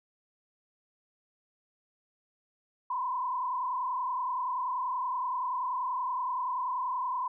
sine tone with frequency modulation, 1010 Hz, B5, 39 cents sharp, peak -29 dBFS, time 2.9-7.28 s, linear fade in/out 5 ms, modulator 30.5 Hz, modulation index 1.5, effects none

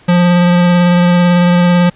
square tone with vibrato, 176.1 Hz, F3, 15 cents sharp, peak -7 dBFS, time 0.08-1.9 s, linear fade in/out 10 ms, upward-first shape sine, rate 18 Hz, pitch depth 13 cents each way, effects pink hiss -44 dBFS RMS until 1.95 s + resampled to 8000 Hz

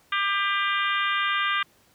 harmonic tone with a mistuned harmonic, 398 Hz, G4, 26 cents sharp, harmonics 3 / 4 / 5 / 6 / 7 / 8 / 9, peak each -26 / -28 / -30 / -32 / -33 / -34 / -35 dBFS, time 0.12-1.63 s, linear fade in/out 5 ms, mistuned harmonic 7, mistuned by +32 cents, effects pink hiss -60 dBFS RMS until 1.94 s + high-pass 80 Hz 12 dB/octave

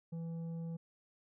sine tone with tanh clipping, 165.8 Hz, E3, 10 cents sharp, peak -40 dBFS, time 0.12-0.77 s, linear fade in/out 10 ms, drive 7 dB, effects none

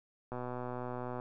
click train, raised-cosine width 1 ms, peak -26 dBFS, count 110, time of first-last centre 0.32-1.199 s, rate 124 Hz, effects none

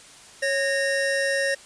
square tone pair together, 550 / 1845.9 Hz, C#5 / A#6, -14 / -18 cents, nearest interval octave + major sixth, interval 2096 cents, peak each -25 dBFS, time 0.42-1.55 s, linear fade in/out 10 ms, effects white hiss -47 dBFS RMS until 1.65 s + resampled to 22050 Hz

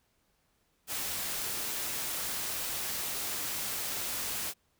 white noise, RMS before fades -35 dBFS, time 0.87-4.54 s, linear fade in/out 50 ms, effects pink hiss -73 dBFS RMS until 4.79 s

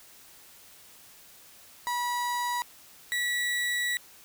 35% pulse tone pair in turn, 971 / 1942 Hz, B5 / B6, -30 / -30 cents, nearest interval octave, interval 1200 cents, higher second, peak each -26 / -25 dBFS, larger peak second, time 1.87-2.62 / 3.12-3.97 s, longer second, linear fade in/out 0 ms, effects white hiss -53 dBFS RMS until 4.24 s

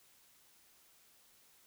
silence, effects white hiss -66 dBFS RMS until 1.66 s

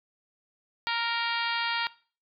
harmonic tone, 465.8 Hz, A#4, 1 cent flat, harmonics 2 / 3 / 4 / 5 / 6 / 7 / 8 / 9 / 10, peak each -32 / -34 / -35 / -36 / -37 / -37 / -38 / -39 / -39 dBFS, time 0.87-1.87 s, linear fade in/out 0 ms, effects noise-tail reverb RT60 0.4 s tail -20 dB re dry

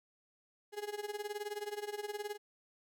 35% pulse tone with tremolo, 415.3 Hz, G#4, in tune, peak -34 dBFS, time 0.72-2.38 s, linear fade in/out 50 ms, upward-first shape sine, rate 19 Hz, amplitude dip 85%, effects none

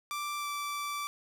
sawtooth tone with pitch glide, 1174.7 to 1163.9 Hz, D6 to D6, 0 to -16 cents, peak -30 dBFS, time 0.11-1.07 s, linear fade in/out 0 ms, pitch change -16 cents, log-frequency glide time 0.38-0.47 s, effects none

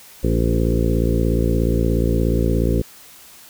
harmonic tone with a mistuned harmonic, 56.9 Hz, A#1, 41 cents flat, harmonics 1 / 2 / 3 / 4 / 5 / 6 / 7 / 8 / 9, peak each -19 / -22 / -24 / -25 / -26 / -27 / -27 / -28 / -29 dBFS, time 0.23-2.82 s, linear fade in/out 10 ms, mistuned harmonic 6, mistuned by +25 cents, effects white hiss -44 dBFS RMS until 3.49 s

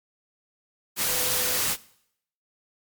sine tone in noise, 500 Hz, B4, 21 cents sharp, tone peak -35 dBFS, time 1.06-1.61 s, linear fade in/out 50 ms, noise white, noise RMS -25 dBFS, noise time 0.96-1.77 s, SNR -13 dB, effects noise-tail reverb RT60 0.7 s tail -20 dB re dry + MP3 96 kbps

